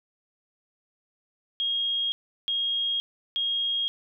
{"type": "tone bursts", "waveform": "sine", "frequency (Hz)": 3261, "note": "G#7", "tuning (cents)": -32, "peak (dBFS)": -24, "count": 3, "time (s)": [1.6, 3.88], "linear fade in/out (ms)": 0, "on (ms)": 520, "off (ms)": 360, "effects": []}